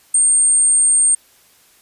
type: tone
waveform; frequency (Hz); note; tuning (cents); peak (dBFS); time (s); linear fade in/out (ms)
sine; 8630; C#9; -47; -10; 0.14-1.15; 5
effects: white hiss -52 dBFS RMS until 1.81 s + resampled to 32000 Hz